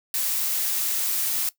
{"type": "noise", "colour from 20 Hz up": "blue", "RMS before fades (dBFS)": -25, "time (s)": [0.14, 1.49], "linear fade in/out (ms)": 2, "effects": ["noise-tail reverb RT60 0.1 s tail -17 dB re dry"]}